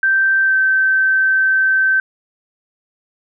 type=tone with pitch glide; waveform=sine; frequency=1563 to 1546.8 Hz; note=G6 to G6; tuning=-6 to -24 cents; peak=-11 dBFS; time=0.03-2 s; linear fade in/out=2 ms; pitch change=-18 cents; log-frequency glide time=0.43-0.55 s; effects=none